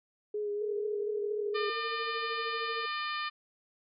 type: tone with vibrato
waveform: sine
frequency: 415.3 Hz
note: G#4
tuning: in tune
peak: -31 dBFS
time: 0.34-1.7 s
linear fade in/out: 5 ms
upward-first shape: sine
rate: 4.2 Hz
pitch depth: 23 cents each way
type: tone with tremolo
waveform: sine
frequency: 456.7 Hz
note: A#4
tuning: 36 cents flat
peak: -35 dBFS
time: 0.61-2.86 s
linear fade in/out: 10 ms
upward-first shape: sine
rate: 13 Hz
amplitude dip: 70%
type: harmonic tone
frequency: 602 Hz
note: D5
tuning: 43 cents sharp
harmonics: 2 / 3 / 4 / 5 / 6 / 7 / 8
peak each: -35 / -39 / -41 / -43 / -45 / -46 / -47 dBFS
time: 1.54-3.3 s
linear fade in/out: 20 ms
effects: none